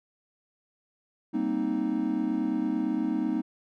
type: chord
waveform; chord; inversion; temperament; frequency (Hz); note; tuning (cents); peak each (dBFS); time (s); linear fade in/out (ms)
triangle; C minor seventh; second; equal; 196 / 233.1 / 261.6 / 311.1; G3 / Bb3 / C4 / Eb4; 0 / 0 / 0 / 0; -33 / -29 / -29 / -27; 1.33-3.42; 20
effects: none